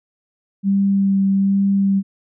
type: tone with vibrato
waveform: sine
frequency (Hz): 196.2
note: G3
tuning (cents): +2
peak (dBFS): -13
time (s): 0.63-2.03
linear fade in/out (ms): 50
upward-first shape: sine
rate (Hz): 1.2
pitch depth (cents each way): 12
effects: none